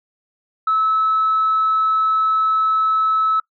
sine tone, 1300 Hz, E6, 24 cents flat, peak -13 dBFS, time 0.67-3.4 s, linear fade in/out 5 ms, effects noise-tail reverb RT60 0.1 s tail -23 dB re dry + tanh soft clip ceiling -10 dBFS

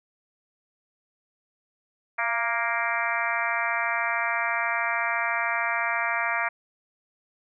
harmonic tone with a mistuned harmonic, 233.8 Hz, A#3, 5 cents sharp, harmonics 3 / 4 / 5 / 6 / 7 / 8 / 9 / 10, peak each -32 / -32 / -32 / -32 / -32 / -32 / -32 / -32 dBFS, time 2.18-6.49 s, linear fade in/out 10 ms, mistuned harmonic 3, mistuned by -39 cents, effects none

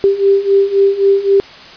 sine beating tone pair, 392.5 / 396.3 Hz, G4 / G4, +2 / +19 cents, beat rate 3.8 Hz, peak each -13 / -10 dBFS, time 0.04-1.4 s, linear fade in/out 0 ms, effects white hiss -35 dBFS RMS until 1.76 s + resampled to 11025 Hz

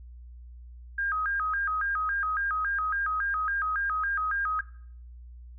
sine tone with vibrato, 1424 Hz, F6, 33 cents sharp, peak -26 dBFS, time 0.98-4.61 s, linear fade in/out 5 ms, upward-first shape square, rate 3.6 Hz, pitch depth 210 cents each way, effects noise-tail reverb RT60 0.6 s tail -19 dB re dry + added 60 Hz sine -43 dBFS peak until 5.58 s

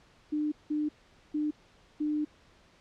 sine tone bursts at uneven times, 300.9 Hz, D4, 42 cents sharp, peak -27 dBFS, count 4, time 0.32-0.52 / 0.7-0.89 / 1.34-1.51 / 2-2.25 s, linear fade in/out 10 ms, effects pink hiss -61 dBFS RMS until 2.8 s + low-pass 5000 Hz 12 dB/octave

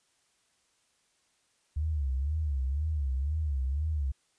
sine tone with vibrato, 71.7 Hz, D2, 41 cents flat, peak -27 dBFS, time 1.76-4.12 s, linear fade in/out 10 ms, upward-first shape sine, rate 2 Hz, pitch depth 170 cents each way, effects white hiss -71 dBFS RMS until 4.38 s + resampled to 22050 Hz

